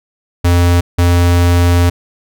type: tone pair in turn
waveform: square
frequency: 87.31 / 87.31 Hz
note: F2 / F2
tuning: 0 / 0 cents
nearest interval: unison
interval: 0 cents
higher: neither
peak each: -8 dBFS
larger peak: neither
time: 0.44-0.81 / 0.98-1.9 s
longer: second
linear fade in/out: 10 ms
effects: none